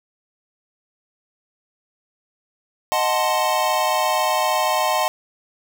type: chord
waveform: square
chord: D# diminished seventh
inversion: none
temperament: equal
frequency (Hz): 622.3 / 740 / 880 / 1046.5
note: D#5 / F#5 / A5 / C6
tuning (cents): 0 / 0 / 0 / 0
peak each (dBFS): -24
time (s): 2.92-5.08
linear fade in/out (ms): 0
effects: none